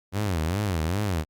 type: tone with vibrato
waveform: sawtooth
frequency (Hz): 90.7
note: F#2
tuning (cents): -34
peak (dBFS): -20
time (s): 0.12-1.25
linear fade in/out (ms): 50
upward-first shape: sine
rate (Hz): 2.5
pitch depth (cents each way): 270
effects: Opus 48 kbps